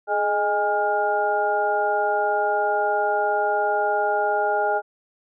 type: tone cluster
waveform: sine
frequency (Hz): 421 / 621 / 820 / 1414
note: G#4 / D#5 / G#5 / F6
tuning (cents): +24 / -3 / -22 / +21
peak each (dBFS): -26 / -25 / -22 / -27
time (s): 0.07-4.82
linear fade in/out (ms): 50
effects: none